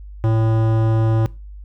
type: tone with hard clipping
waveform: sine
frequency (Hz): 111.6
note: A2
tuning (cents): +25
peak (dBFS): -16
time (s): 0.24-1.26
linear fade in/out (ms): 0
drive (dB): 16
effects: noise-tail reverb RT60 0.3 s tail -21 dB re dry + added 50 Hz sine -33 dBFS peak until 1.64 s